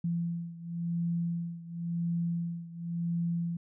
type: beating tone pair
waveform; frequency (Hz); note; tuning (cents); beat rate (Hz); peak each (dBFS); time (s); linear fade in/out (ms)
sine; 169.7 / 170.64; F3 / F3; -49 / -40; 0.94; -32 / -35; 0.04-3.57; 5
effects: none